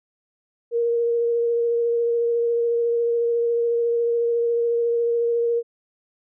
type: tone with vibrato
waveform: sine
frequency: 469.1 Hz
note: A#4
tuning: 11 cents sharp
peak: -18 dBFS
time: 0.71-5.63 s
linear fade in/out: 50 ms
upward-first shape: sine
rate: 14 Hz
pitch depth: 12 cents each way
effects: none